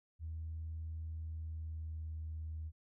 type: tone with pitch glide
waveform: sine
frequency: 80.2 to 79.1 Hz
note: E2 to D#2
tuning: -47 to +29 cents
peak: -39 dBFS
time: 0.19-2.72 s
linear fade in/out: 50 ms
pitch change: -24 cents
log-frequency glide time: 1-2.27 s
effects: tanh soft clip ceiling -35 dBFS